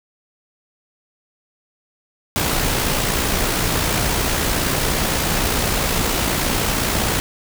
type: noise with amplitude modulation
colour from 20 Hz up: pink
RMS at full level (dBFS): -18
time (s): 2.36-7.2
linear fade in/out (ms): 0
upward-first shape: sine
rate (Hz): 59.5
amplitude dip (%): 35
effects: none